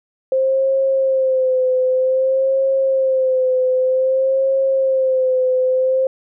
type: tone with vibrato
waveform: sine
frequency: 524 Hz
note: C5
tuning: 2 cents sharp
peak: -13 dBFS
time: 0.32-6.07 s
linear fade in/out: 2 ms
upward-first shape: sine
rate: 0.53 Hz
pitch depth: 42 cents each way
effects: none